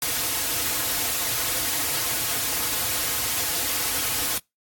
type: noise with comb filter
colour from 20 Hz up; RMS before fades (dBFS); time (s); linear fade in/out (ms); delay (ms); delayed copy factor
white; -25; 0.02-4.38; 2; 5.1; -0.9
effects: noise-tail reverb RT60 0.2 s tail -25 dB re dry + AAC 64 kbps